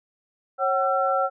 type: tone cluster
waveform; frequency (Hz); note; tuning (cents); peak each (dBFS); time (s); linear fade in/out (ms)
sine; 545 / 756 / 1348; C#5 / F#5 / E6; -29 / +37 / +38; -24; 0.58-1.3; 50
effects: none